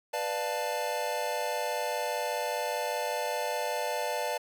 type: chord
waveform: square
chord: B half-diminished seventh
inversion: none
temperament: equal with one note detuned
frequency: 493.9 / 593.5 / 698.5 / 880 Hz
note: B4 / D5 / F5 / A5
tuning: 0 / +18 / 0 / 0 cents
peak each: -37 / -35 / -38 / -35 dBFS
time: 0.13-4.38 s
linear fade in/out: 10 ms
effects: none